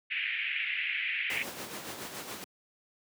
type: band-pass noise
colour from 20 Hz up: pink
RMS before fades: -33 dBFS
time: 0.1-1.44 s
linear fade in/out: 20 ms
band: 1900 to 2800 Hz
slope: 48 dB/octave
type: noise with tremolo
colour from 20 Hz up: pink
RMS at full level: -38 dBFS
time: 1.3-2.44 s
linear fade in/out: 0 ms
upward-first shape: sine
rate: 7.1 Hz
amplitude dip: 45%
effects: high-pass 200 Hz 12 dB/octave